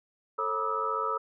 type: tone cluster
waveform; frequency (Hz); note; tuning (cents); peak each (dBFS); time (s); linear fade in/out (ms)
sine; 443.7 / 542 / 966 / 1203 / 1298; A4 / C#5 / B5 / D6 / E6; +14 / -39 / -39 / +41 / -27; -35 / -38 / -36 / -34 / -30; 0.38-1.18; 10
effects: none